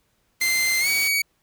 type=noise; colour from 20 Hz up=white; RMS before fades=-33 dBFS; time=0.4-1.09 s; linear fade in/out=20 ms
type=tone with pitch glide; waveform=sawtooth; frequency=2082 to 2257 Hz; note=C7 to C#7; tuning=-9 to +31 cents; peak=-16 dBFS; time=0.41-1.22 s; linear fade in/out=5 ms; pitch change=+140 cents; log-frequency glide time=0.8-0.88 s
effects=pink hiss -68 dBFS RMS until 1.42 s